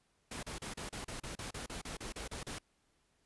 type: noise bursts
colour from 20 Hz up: pink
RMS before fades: -43 dBFS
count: 15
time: 0.31-2.586 s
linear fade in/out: 5 ms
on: 120 ms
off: 34 ms
effects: pink hiss -75 dBFS RMS until 3.25 s + resampled to 24000 Hz